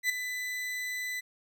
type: tone with ADSR envelope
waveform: 40% pulse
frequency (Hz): 1998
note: B6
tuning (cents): +20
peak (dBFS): -22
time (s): 0.03-1.21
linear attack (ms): 66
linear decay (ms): 6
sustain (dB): -10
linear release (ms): 18
effects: none